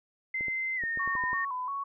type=tone with pitch glide; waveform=sine; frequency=2072 to 1835.3 Hz; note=C7 to A#6; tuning=-17 to -27 cents; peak=-29 dBFS; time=0.34-1.45 s; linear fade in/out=5 ms; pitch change=-210 cents; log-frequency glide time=0.76-0.83 s
type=clicks; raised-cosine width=2 ms; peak=-30 dBFS; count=8; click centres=0.409 / 0.483 / 0.837 / 0.974 / 1.076 / 1.153 / 1.238 / 1.331 s
type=tone with vibrato; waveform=sine; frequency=1057 Hz; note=C6; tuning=17 cents sharp; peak=-31 dBFS; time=0.99-1.84 s; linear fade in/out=10 ms; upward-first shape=square; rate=2.9 Hz; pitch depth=88 cents each way
effects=none